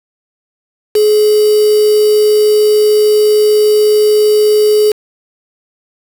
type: tone with quantisation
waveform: sine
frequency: 423.3 Hz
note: G#4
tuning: 33 cents sharp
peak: -6 dBFS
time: 0.95-4.92 s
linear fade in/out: 5 ms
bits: 3
effects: none